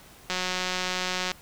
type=click train; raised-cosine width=0.2 ms; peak=-11 dBFS; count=187; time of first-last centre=0.3-1.316 s; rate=183 Hz; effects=pink hiss -51 dBFS RMS until 1.41 s